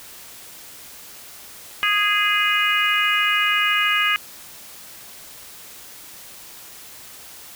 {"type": "harmonic tone", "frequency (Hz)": 413.8, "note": "G#4", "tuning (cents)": -6, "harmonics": [3, 4, 5, 6, 7], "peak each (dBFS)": [-23, -23, -23, -23, -23], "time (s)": [1.83, 4.16], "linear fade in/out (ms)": 0, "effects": ["white hiss -41 dBFS RMS until 7.55 s"]}